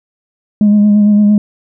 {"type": "tone with vibrato", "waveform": "sine", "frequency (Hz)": 207.7, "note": "G#3", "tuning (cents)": 0, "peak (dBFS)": -3, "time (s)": [0.61, 1.38], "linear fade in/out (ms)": 2, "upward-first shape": "sine", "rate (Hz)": 8.8, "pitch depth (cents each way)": 25, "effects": ["tanh soft clip ceiling -3 dBFS"]}